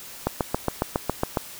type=click train; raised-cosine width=1 ms; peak=-7 dBFS; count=9; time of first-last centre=0.27-1.372 s; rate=7.26 Hz; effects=white hiss -41 dBFS RMS until 1.59 s